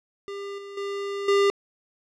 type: tone with level steps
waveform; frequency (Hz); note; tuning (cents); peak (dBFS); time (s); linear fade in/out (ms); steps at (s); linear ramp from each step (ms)
square; 399.8; G4; +34; -33 / -38 / -29 / -18; 0.28-1.5; 0; 0.58 / 0.77 / 1.28; 5
effects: low-pass 5000 Hz 12 dB/octave